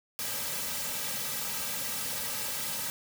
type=noise with comb filter; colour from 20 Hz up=white; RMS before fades=-34 dBFS; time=0.19-2.9 s; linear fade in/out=0 ms; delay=2.8 ms; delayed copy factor=-0.95; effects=none